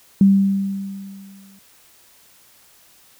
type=tone with exponential decay; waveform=sine; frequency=196 Hz; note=G3; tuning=in tune; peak=-7 dBFS; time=0.21-1.59 s; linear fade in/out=2 ms; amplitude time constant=300 ms; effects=white hiss -52 dBFS RMS until 3.19 s